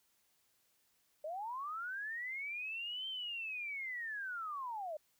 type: linear two-way sweep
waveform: sine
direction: up then down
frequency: 587.3 to 3136 to 587.3 Hz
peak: -39 dBFS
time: 1.24-4.97 s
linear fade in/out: 5 ms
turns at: 3.08 s
effects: white hiss -75 dBFS RMS until 5.19 s